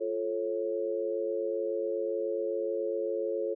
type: chord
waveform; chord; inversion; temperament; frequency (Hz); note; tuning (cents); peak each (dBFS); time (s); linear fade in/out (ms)
sine; F augmented; none; just; 349.2 / 436.5 / 545.7; F4 / A4 / C#5; 0 / -14 / -27; -35 / -32 / -33; 0-3.55; 20
effects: none